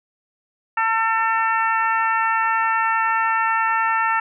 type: harmonic tone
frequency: 449.2 Hz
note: A4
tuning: 36 cents sharp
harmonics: 2 / 3 / 4 / 5 / 6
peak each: -21 / -21 / -23 / -32 / -30 dBFS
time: 0.77-4.2 s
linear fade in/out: 5 ms
effects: none